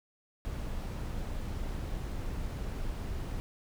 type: noise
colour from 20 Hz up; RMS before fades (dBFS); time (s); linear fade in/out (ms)
brown; -36; 0.45-3.4; 0
effects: none